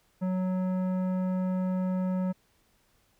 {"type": "tone with tanh clipping", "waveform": "sine", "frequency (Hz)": 185, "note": "F#3", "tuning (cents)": 0, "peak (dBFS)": -28, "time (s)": [0.21, 2.33], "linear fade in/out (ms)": 20, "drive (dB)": 13, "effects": ["pink hiss -68 dBFS RMS until 3.19 s"]}